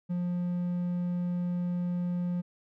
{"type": "tone", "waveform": "triangle", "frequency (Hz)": 176.7, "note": "F3", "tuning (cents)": 21, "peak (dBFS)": -26, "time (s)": [0.09, 2.42], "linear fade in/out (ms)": 20, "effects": []}